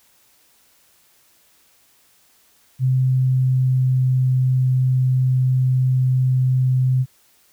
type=tone with pitch glide; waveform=sine; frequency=129.6 to 128.78 Hz; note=C3 to C3; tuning=-16 to -27 cents; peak=-14 dBFS; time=2.79-7.06 s; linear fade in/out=50 ms; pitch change=-11 cents; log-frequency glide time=3.03-4.16 s; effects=white hiss -57 dBFS RMS until 7.52 s